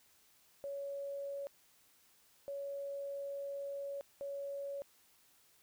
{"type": "tone bursts at uneven times", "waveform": "sine", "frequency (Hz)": 560, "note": "C#5", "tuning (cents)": 18, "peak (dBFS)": -39, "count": 3, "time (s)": [[0.64, 1.47], [2.48, 4.01], [4.21, 4.82]], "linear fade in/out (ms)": 0, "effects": ["white hiss -68 dBFS RMS until 5.62 s"]}